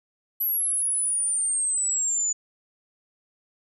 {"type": "exponential sweep", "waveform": "sine", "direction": "down", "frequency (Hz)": [11840, 6910], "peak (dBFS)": -22, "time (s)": [0.4, 2.33], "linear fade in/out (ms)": 10, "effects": []}